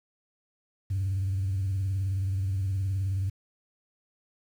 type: tone with vibrato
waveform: sine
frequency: 96.2 Hz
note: G2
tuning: 32 cents flat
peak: -24 dBFS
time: 0.9-3.3 s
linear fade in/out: 10 ms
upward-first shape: triangle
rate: 19 Hz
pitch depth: 100 cents each way
effects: tanh soft clip ceiling -23 dBFS + 9-bit